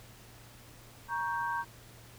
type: chord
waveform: sine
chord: G diminished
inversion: first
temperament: equal with one note detuned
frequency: 941 / 1108.7 / 1568 Hz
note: Bb5 / Db6 / G6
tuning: +16 / 0 / 0 cents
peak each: -33 / -38 / -36 dBFS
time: 1.08-1.65 s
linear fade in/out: 50 ms
effects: added 117 Hz sine -56 dBFS peak until 2.18 s + pink hiss -55 dBFS RMS until 2.18 s